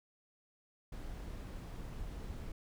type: noise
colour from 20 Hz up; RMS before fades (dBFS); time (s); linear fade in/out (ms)
brown; -44; 0.92-2.52; 5
effects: none